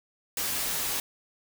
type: noise with comb filter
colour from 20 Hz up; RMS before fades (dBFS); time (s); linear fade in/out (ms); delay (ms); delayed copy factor
white; -30; 0.37-1; 2; 9.2; -0.5
effects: none